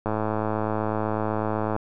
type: click train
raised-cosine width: 1 ms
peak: -12 dBFS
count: 185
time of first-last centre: 0.06-1.764 s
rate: 108 Hz
effects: none